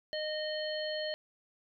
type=harmonic tone; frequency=615 Hz; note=D#5; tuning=20 cents flat; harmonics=1 / 3 / 5 / 7; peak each=-35 / -42 / -42 / -41 dBFS; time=0.13-1.14 s; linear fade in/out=0 ms; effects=none